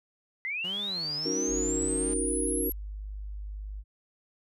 sine linear sweep, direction up, 1994 to 11600 Hz, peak -30 dBFS, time 0.45-2.72 s, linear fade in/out 0 ms
sawtooth tone with vibrato, 174.61 Hz, F3, in tune, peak -37 dBFS, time 0.64-2.14 s, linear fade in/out 5 ms, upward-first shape sine, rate 1.5 Hz, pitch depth 280 cents each way
sine chord, D# minor seventh, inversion third, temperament equal, 277.2 / 311.1 / 370 / 466.2 Hz, C#4 / D#4 / F#4 / A#4, 0 / 0 / 0 / 0 cents, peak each -34 dBFS, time 1.25-2.7 s, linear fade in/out 10 ms
sine tone, 50.8 Hz, G#1, 38 cents flat, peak -35 dBFS, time 1.47-3.84 s, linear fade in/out 50 ms
effects none

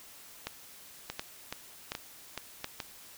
two click trains, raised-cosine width 0.2 ms, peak -17 / -18 dBFS, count 4 / 5, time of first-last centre 0.47-2.644 / 1.1-2.802 s, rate 1.38 / 2.35 Hz, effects white hiss -52 dBFS RMS until 3.17 s

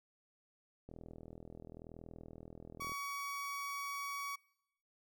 click train, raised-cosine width 2 ms, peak -37 dBFS, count 84, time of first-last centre 0.89-2.919 s, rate 40.9 Hz
30% pulse tone, 1128 Hz, C#6, 30 cents sharp, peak -37 dBFS, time 2.8-4.36 s, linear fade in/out 10 ms
effects noise-tail reverb RT60 0.9 s tail -25 dB re dry

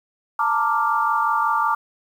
sine chord, Bb major seventh, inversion third, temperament equal with one note detuned, 880 / 925.4 / 1174.7 / 1396.9 Hz, A5 / Bb5 / D6 / F6, 0 / -13 / 0 / 0 cents, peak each -24 / -24 / -20 / -26 dBFS, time 0.39-1.75 s, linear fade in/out 5 ms, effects 8-bit

